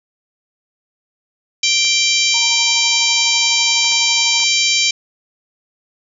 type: harmonic tone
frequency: 784 Hz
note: G5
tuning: in tune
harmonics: 3 / 4 / 5 / 6 / 7 / 8 / 9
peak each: -18 / -19 / -20 / -21 / -21 / -22 / -23 dBFS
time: 1.63-4.91 s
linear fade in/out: 5 ms
type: clicks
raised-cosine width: 0.3 ms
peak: -19 dBFS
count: 4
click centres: 1.849 / 3.846 / 3.921 / 4.401 s
type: tone with tremolo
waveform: sine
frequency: 932.3 Hz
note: A#5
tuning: in tune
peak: -24 dBFS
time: 2.34-4.44 s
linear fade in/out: 2 ms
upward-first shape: sine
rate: 12 Hz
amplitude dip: 65%
effects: none